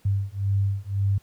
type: beating tone pair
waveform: sine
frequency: 98 / 99.9 Hz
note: G2 / G2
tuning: 0 / +33 cents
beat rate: 1.9 Hz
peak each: -24 dBFS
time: 0.05-1.18 s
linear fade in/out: 5 ms
effects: pink hiss -60 dBFS RMS until 1.22 s + high-pass 60 Hz 12 dB/octave